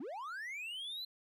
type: linear sweep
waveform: triangle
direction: up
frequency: 220 to 4106 Hz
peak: -39 dBFS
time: 0-1.05 s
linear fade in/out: 5 ms
effects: none